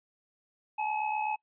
square tone with amplitude modulation, 855 Hz, A5, 50 cents flat, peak -27 dBFS, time 0.78-1.36 s, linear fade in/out 10 ms, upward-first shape sine, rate 67.9 Hz, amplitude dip 60%, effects noise-tail reverb RT60 0.1 s tail -24 dB re dry + resampled to 8000 Hz

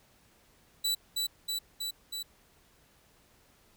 sawtooth tone with echo, 3951 Hz, B7, in tune, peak -24 dBFS, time 0.84-0.95 s, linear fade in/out 10 ms, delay 320 ms, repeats 4, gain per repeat -2 dB, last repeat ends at 2.23 s, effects pink hiss -64 dBFS RMS until 3.76 s

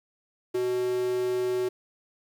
square tone with high-pass filter, 124.2 Hz, B2, 10 cents sharp, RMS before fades -27 dBFS, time 0.54-1.69 s, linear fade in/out 10 ms, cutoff 340 Hz, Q 9.7, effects 10-bit

